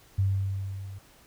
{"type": "tone with level ramp", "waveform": "sine", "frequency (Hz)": 97.2, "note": "G2", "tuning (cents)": -14, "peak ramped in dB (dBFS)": [-20, -38], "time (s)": [0.18, 0.99], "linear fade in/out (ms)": 10, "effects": ["pink hiss -57 dBFS RMS until 1.26 s"]}